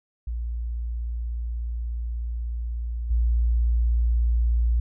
sine tone with level steps, 58.27 Hz, A#1, in tune, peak -26 / -18 dBFS, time 0.27-4.8 s, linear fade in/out 5 ms, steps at 3.1 s, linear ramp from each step 10 ms, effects none

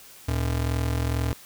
square ring-modulated tone, 92.5 Hz, F#2, in tune, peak -21 dBFS, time 0.28-1.33 s, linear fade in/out 0 ms, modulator 21.1 Hz, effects white hiss -48 dBFS RMS until 1.45 s

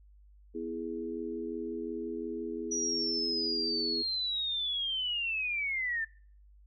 sine chord, E major, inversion second, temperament equal, 246.9 / 329.6 / 415.3 Hz, B3 / E4 / G#4, 0 / 0 / 0 cents, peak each -40 / -38 / -38 dBFS, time 0.54-4.03 s, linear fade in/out 20 ms
sine linear sweep, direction down, 5850 to 1760 Hz, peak -30 dBFS, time 2.71-6.05 s, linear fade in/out 10 ms
effects noise-tail reverb RT60 0.5 s tail -25 dB re dry + added 50 Hz sine -55 dBFS peak until 6.66 s

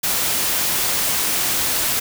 white noise, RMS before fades -20 dBFS, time 0.03-2 s, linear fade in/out 10 ms, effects none

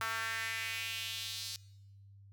sawtooth tone with high-pass filter sweep, 225.1 Hz, A3, 40 cents sharp, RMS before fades -39 dBFS, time 0.01-1.56 s, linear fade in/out 0 ms, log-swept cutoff 1300 to 4600 Hz, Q 2.6, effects noise-tail reverb RT60 1.0 s tail -22 dB re dry + added 99 Hz sine -54 dBFS peak until 2.32 s

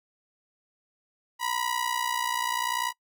sawtooth ring-modulated tone, 971 Hz, B5, 30 cents flat, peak -20 dBFS, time 1.39-2.93 s, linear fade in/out 50 ms, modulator 30.2 Hz, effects noise-tail reverb RT60 0.1 s tail -23 dB re dry

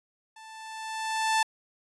sawtooth tone with level ramp, 882 Hz, A5, 4 cents sharp, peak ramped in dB -43 to -17 dBFS, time 0.36-1.43 s, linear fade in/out 5 ms, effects resampled to 24000 Hz

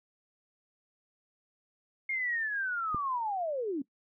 sine linear sweep, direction down, 2152 to 260.7 Hz, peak -30 dBFS, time 2.09-3.82 s, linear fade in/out 5 ms
click, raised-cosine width 3 ms, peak -24 dBFS, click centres 2.946 s
effects noise-tail reverb RT60 0.1 s tail -18 dB re dry

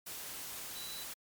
sine tone in noise, 3954 Hz, B7, 1 cent sharp, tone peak -46 dBFS, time 0.75-1.04 s, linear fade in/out 10 ms, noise white, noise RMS -44 dBFS, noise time 0.06-1.14 s, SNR -5 dB, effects MP3 96 kbps

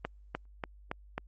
accelerating click train, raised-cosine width 0.5 ms, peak -19 dBFS, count 5, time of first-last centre 0.05-1.18 s, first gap 300 ms, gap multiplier 0.96, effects added 50 Hz sine -52 dBFS peak until 1.27 s + Opus 24 kbps

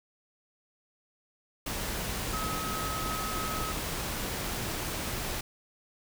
sine tone in noise, 1278 Hz, D#6, 46 cents sharp, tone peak -35 dBFS, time 2.33-3.72 s, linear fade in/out 5 ms, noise pink, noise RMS -34 dBFS, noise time 1.66-5.41 s, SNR -4 dB, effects none

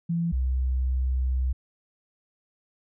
sine tone pair in turn, 168.9 / 64.15 Hz, E3 / C2, +42 / -34 cents, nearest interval octave + perfect fourth, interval 1676 cents, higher first, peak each -23 / -22 dBFS, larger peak second, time 0.09-0.32 / 0.32-1.53 s, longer second, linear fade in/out 10 ms, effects none

